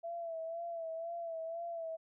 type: tone with vibrato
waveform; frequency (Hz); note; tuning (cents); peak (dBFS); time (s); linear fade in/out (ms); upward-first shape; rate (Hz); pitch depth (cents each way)
sine; 666; E5; +18; -38; 0.03-1.97; 20; sine; 2; 47
effects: none